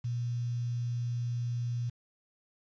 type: tone with quantisation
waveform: sine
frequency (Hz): 120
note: B2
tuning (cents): -49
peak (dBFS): -30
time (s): 0.04-1.9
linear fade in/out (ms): 10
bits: 9
effects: resampled to 16000 Hz